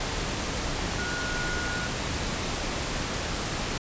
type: tone in noise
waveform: sine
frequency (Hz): 1444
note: F#6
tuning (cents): -43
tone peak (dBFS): -32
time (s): 0.98-1.87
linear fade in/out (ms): 5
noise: pink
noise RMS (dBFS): -30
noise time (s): 0-3.78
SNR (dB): -5
effects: resampled to 16000 Hz